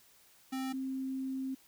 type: tone pair in turn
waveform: square / sine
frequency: 263 / 264.5 Hz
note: C4 / C4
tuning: +9 / +19 cents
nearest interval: unison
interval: 10 cents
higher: second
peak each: -35 / -34 dBFS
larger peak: second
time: 0.52-0.73 / 0.73-1.55 s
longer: second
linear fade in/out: 10 ms
effects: white hiss -63 dBFS RMS until 1.67 s